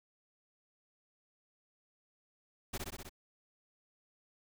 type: noise with echo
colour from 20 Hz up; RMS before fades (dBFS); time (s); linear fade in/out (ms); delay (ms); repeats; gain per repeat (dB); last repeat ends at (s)
pink; -38; 2.73-2.78; 10; 63; 5; -2; 3.095
effects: none